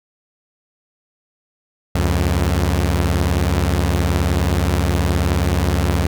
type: beating tone pair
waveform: sawtooth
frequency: 70.8 / 89.8 Hz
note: C#2 / F2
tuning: +37 / +49 cents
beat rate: 19 Hz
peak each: -14 dBFS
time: 1.95-6.07 s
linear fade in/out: 5 ms
effects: none